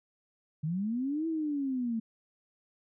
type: linear two-way sweep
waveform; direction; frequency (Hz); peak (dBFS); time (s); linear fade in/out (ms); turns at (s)
sine; up then down; 146.83 to 329.6 to 219.9; -29; 0.63-2; 10; 1.27
effects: none